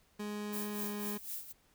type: tone with pitch glide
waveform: 30% pulse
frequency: 208.3 to 207 Hz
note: G#3 to G#3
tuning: +5 to -5 cents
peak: -35 dBFS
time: 0.19-1.18 s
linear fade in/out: 10 ms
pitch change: -10 cents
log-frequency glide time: 0.72-0.85 s
type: noise with tremolo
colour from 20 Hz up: violet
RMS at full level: -40 dBFS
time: 0.52-1.53 s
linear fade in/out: 20 ms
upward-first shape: sine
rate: 4 Hz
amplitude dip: 75%
effects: pink hiss -69 dBFS RMS until 1.74 s